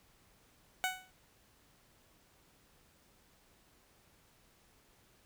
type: tone with exponential decay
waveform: 15% pulse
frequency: 745 Hz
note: F#5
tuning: 12 cents sharp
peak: -22 dBFS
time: 0.84-1.11 s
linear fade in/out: 0 ms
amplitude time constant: 58 ms
effects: pink hiss -67 dBFS RMS until 5.25 s